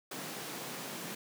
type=high-pass noise; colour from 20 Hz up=pink; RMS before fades=-42 dBFS; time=0.11-1.15 s; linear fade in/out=5 ms; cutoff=140 Hz; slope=48 dB/octave; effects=none